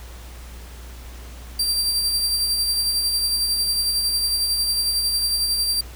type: tone with tremolo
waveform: sawtooth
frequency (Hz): 4710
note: D8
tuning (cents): +4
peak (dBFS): -15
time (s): 1.59-5.81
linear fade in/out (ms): 5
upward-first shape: sine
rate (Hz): 11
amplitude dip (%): 35
effects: added 60 Hz sine -36 dBFS peak until 5.95 s + pink hiss -44 dBFS RMS until 5.95 s